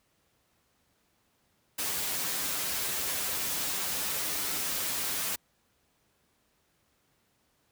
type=noise with comb filter; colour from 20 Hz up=white; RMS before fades=-32 dBFS; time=1.78-5.36 s; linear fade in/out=10 ms; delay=8.6 ms; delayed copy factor=-0.65; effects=pink hiss -71 dBFS RMS until 7.71 s + high-pass 60 Hz 12 dB/octave